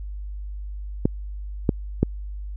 clicks, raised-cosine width 3 ms, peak -4 dBFS, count 3, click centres 1.055 / 1.692 / 2.03 s, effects added 50 Hz sine -30 dBFS peak until 2.56 s

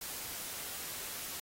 white noise, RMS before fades -42 dBFS, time 0.01-1.4 s, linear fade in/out 5 ms, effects AAC 48 kbps

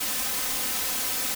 white noise with comb filter, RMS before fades -28 dBFS, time 0-1.35 s, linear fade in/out 10 ms, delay 3.9 ms, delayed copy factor +0.7, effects none

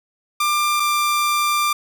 sawtooth tone pair in turn, 1191 / 1186.8 Hz, D6 / D6, +24 / +18 cents, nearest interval unison, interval 6 cents, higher first, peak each -13 dBFS, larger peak neither, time 0.4-0.8 / 0.8-1.73 s, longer second, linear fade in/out 5 ms, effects none

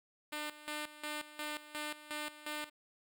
5% pulse tone with tremolo, 300.3 Hz, D4, 39 cents sharp, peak -27 dBFS, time 0.32-2.7 s, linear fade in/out 10 ms, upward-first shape square, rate 2.8 Hz, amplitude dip 80%, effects none

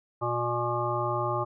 harmonic tone, 120 Hz, B2, 49 cents flat, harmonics 1 / 3 / 5 / 7 / 9 / 10, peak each -33 / -33 / -33 / -33 / -33 / -33 dBFS, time 0.21-1.45 s, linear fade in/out 20 ms, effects none

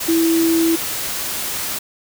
sine tone in noise, 329.6 Hz, E4, in tune, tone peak -13 dBFS, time 0.08-0.76 s, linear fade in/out 10 ms, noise white, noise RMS -24 dBFS, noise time 0-1.79 s, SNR +8 dB, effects none

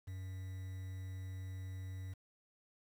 triangle tone with quantisation, 94 Hz, F#2, 28 cents sharp, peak -40 dBFS, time 0.07-2.14 s, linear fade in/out 10 ms, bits 10, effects none

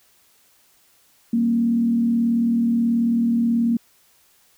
sine tone with frequency modulation, 233.1 Hz, A#3, in tune, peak -16 dBFS, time 1.33-3.77 s, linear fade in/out 5 ms, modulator 38.5 Hz, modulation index 0.4, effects white hiss -58 dBFS RMS until 4.57 s

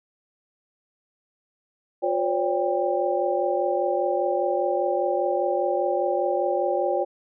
sine tone cluster, 356.8 / 525 / 570 / 794 Hz, F4 / C5 / C#5 / G5, +37 / +6 / +48 / +22 cents, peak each -27 / -27 / -25 / -27 dBFS, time 2.02-7.05 s, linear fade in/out 20 ms, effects none

